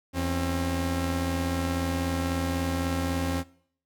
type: tone pair together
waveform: sawtooth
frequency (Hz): 83.82 / 267.9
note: E2 / C4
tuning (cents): +29 / +41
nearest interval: octave + minor sixth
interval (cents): 2012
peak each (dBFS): -25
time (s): 0.13-3.44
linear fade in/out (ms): 50
effects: noise-tail reverb RT60 0.6 s tail -21 dB re dry